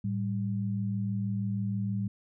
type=tone pair together; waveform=sine; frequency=110 / 196.3 Hz; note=A2 / G3; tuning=0 / +3 cents; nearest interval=minor seventh; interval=1003 cents; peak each=-31 / -31 dBFS; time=0.04-2.08 s; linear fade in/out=5 ms; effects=none